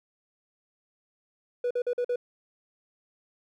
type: tone bursts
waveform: triangle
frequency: 488.8 Hz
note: B4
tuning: 18 cents flat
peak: -22 dBFS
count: 5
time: 1.64-2.159 s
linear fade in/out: 5 ms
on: 67 ms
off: 46 ms
effects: tanh soft clip ceiling -19 dBFS